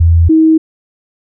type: tone pair in turn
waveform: sine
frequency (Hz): 83.5 / 318.6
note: E2 / D#4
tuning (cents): +23 / +41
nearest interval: octave + major seventh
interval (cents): 2318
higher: second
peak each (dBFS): -4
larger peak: neither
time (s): 0-0.29 / 0.29-0.58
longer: neither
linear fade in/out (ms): 10
effects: none